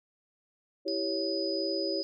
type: chord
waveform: sine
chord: C# diminished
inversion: first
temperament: equal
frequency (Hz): 329.6 / 392 / 554.4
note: E4 / G4 / C#5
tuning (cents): 0 / 0 / 0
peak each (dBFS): -34 / -34 / -34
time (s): 0.85-2.03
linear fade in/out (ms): 20
type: tone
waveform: sine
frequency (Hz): 4978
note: D#8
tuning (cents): 0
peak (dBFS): -34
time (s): 0.88-2.03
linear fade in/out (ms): 0
effects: none